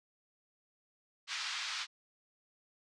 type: band-pass noise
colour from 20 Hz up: white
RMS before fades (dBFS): -39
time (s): 1.27-1.87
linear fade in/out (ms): 50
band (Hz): 1100 to 5100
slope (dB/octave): 24
effects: resampled to 22050 Hz